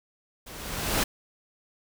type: noise with level ramp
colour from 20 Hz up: pink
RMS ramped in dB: -44 to -23 dBFS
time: 0.46-1.04 s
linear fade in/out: 10 ms
effects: none